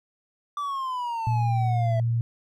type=exponential sweep; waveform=triangle; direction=down; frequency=1174.7 to 655 Hz; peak=-25 dBFS; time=0.57-2 s; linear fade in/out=2 ms
type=tone; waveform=sine; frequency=116.5 Hz; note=A#2; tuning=1 cent flat; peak=-21 dBFS; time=1.27-2.21 s; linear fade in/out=0 ms
effects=none